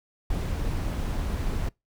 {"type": "noise", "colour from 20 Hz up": "brown", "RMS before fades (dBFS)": -28, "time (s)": [0.3, 1.69], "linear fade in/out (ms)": 5, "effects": ["noise-tail reverb RT60 0.2 s tail -25 dB re dry"]}